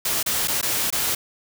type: noise with dropouts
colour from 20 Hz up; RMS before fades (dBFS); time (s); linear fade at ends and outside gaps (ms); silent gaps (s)
white; -23; 0.05-1.15; 5; 0.229-0.261 / 0.475-0.481 / 0.614-0.627 / 0.904-0.925
effects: none